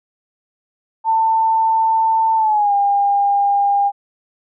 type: tone with pitch glide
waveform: sine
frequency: 893 to 804.8 Hz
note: A5 to G5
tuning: +25 to +45 cents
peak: -12 dBFS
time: 1.04-3.92 s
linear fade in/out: 50 ms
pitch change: -180 cents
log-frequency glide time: 2.36-2.73 s
effects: none